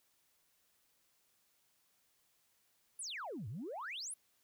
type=exponential two-way sweep; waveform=sine; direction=down then up; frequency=11320 to 95.3 to 11320 Hz; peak=-40 dBFS; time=2.99-4.14 s; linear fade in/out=5 ms; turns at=3.48 s; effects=tanh soft clip ceiling -37 dBFS + white hiss -75 dBFS RMS until 4.43 s